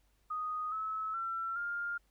sine tone with pitch steps, 1244.5 / 1295.9 / 1349.3 / 1405 Hz, D#6 / E6 / E6 / F6, 0 / -30 / +40 / +10 cents, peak -34 dBFS, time 0.3-1.98 s, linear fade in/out 10 ms, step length 420 ms, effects added 50 Hz sine -69 dBFS peak until 2.1 s + pink hiss -75 dBFS RMS until 2.1 s

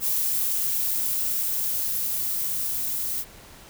violet noise with level ramp, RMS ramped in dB -24 to -28 dBFS, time 0-3.25 s, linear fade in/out 50 ms, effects pink hiss -47 dBFS RMS until 3.69 s

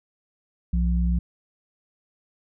sine tone pair together, 61.73 / 174.61 Hz, B1 / F3, 0 / 0 cents, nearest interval octave + tritone, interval 1800 cents, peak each -20 / -25 dBFS, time 0.73-1.19 s, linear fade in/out 5 ms, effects none

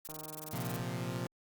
blue noise bursts, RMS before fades -44 dBFS, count 16, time 0.05-0.763 s, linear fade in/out 0 ms, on 23 ms, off 23 ms
click train, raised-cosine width 1 ms, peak -35 dBFS, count 109, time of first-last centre 0.09-0.787 s, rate 155 Hz
sawtooth chord, Bb suspended second, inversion none, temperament equal, 116.54 / 130.81 / 174.61 Hz, Bb2 / C3 / F3, 0 / 0 / 0 cents, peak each -36 dBFS, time 0.53-1.27 s, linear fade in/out 5 ms
effects Opus 48 kbps

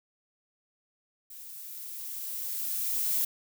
violet noise with level ramp, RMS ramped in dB -46 to -27 dBFS, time 1.3-3.25 s, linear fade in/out 5 ms, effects none

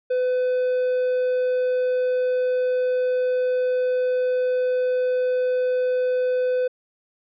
triangle tone, 504 Hz, B4, 35 cents sharp, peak -17 dBFS, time 0.1-6.68 s, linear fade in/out 10 ms, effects resampled to 11025 Hz

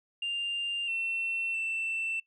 sine tone with pitch steps, 2796 / 2700 / 2675 Hz, F7 / E7 / E7, +1 / +41 / +25 cents, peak -28 dBFS, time 0.22-2.2 s, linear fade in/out 5 ms, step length 660 ms, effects noise-tail reverb RT60 0.1 s tail -20 dB re dry + tanh soft clip ceiling -27 dBFS

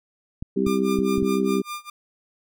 clicks, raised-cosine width 5 ms, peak -18 dBFS, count 5, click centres 0.425 / 0.669 / 0.988 / 1.18 / 1.226 s
harmonic tone, 65.41 Hz, C2, in tune, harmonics 3 / 4 / 5 / 6, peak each -24 / -25 / -28 / -23 dBFS, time 0.56-1.62 s, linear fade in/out 10 ms
sawtooth tone with tremolo, 1199 Hz, D6, 36 cents sharp, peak -25 dBFS, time 0.66-1.9 s, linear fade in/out 5 ms, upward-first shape sine, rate 4.9 Hz, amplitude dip 95%
effects none

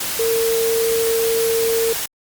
sine tone in noise, 455.7 Hz, A#4, 39 cents flat, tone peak -16 dBFS, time 0.19-1.93 s, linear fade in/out 5 ms, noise white, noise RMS -24 dBFS, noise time 0-2.06 s, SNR +5 dB, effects Opus 48 kbps

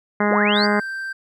harmonic tone, 207.3 Hz, G#3, 3 cents flat, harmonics 1 / 2 / 3 / 4 / 5 / 6 / 7 / 8 / 9 / 10, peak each -20 / -23 / -25 / -26 / -27 / -28 / -28 / -29 / -30 / -30 dBFS, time 0.2-0.8 s, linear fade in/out 5 ms
sine linear sweep, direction up, 196.9 to 4939 Hz, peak -20 dBFS, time 0.3-0.67 s, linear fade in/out 20 ms
triangle tone, 1567 Hz, G6, 1 cent flat, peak -24 dBFS, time 0.55-1.13 s, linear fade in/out 10 ms
effects none

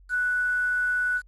sine tone with quantisation, 1480 Hz, F#6, in tune, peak -22 dBFS, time 0.09-1.22 s, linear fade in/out 50 ms, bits 8, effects added 46 Hz sine -50 dBFS peak until 1.27 s + AAC 32 kbps

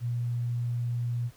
sine tone, 120 Hz, B2, 49 cents flat, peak -27 dBFS, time 0-1.31 s, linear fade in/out 50 ms, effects pink hiss -58 dBFS RMS until 1.36 s

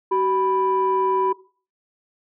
sine tone pair together, 379.3 / 987.8 Hz, F#4 / B5, +43 / 0 cents, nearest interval octave + perfect fourth, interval 1657 cents, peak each -19 dBFS, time 0.11-1.33 s, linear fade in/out 10 ms, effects noise-tail reverb RT60 0.4 s tail -20 dB re dry + tanh soft clip ceiling -11 dBFS

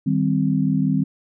sine chord, C minor, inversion first, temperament equal, 155.56 / 196 / 261.6 Hz, Eb3 / G3 / C4, 0 / 0 / 0 cents, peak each -21 dBFS, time 0.06-1.04 s, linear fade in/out 10 ms, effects none

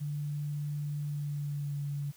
sine tone with pitch glide, 146.83 to 143.15 Hz, D3 to D3, 0 to -44 cents, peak -32 dBFS, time 0-2.12 s, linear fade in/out 20 ms, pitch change -44 cents, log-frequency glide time 1.05-1.81 s, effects white hiss -59 dBFS RMS until 2.16 s

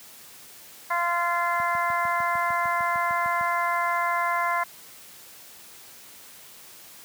harmonic tone, 345.4 Hz, F4, 19 cents flat, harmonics 2 / 3 / 4 / 5 / 6, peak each -29 / -25 / -31 / -32 / -31 dBFS, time 0.9-4.64 s, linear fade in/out 10 ms
click train, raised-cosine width 5 ms, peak -30 dBFS, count 13, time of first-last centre 1.6-3.41 s, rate 6.63 Hz
effects white hiss -47 dBFS RMS until 7.04 s + high-pass 80 Hz 12 dB/octave

